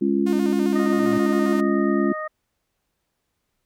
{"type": "chord", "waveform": "sine", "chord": "Db major", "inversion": "second", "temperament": "just", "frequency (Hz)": [207.9, 277.2, 346.5], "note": ["Ab3", "Db4", "F4"], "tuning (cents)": [2, 0, -14], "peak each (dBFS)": -22, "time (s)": [0.01, 2.13], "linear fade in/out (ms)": 10}
{"type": "tone with vibrato", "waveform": "sawtooth", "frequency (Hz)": 329.6, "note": "E4", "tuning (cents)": 0, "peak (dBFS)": -26, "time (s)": [0.26, 1.61], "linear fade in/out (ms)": 10, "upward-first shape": "square", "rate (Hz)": 7.5, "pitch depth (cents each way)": 140}
{"type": "tone with exponential growth", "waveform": "square", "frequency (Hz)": 115, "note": "A#2", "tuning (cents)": -23, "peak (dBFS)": -30, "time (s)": [0.62, 1.18], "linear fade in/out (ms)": 5, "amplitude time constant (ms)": 120}
{"type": "harmonic tone", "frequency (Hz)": 619, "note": "D#5", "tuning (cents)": -9, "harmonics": [1, 2, 3], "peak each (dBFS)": [-30, -30, -34], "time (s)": [0.75, 2.28], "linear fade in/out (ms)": 10}
{"effects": ["pink hiss -75 dBFS RMS until 3.65 s"]}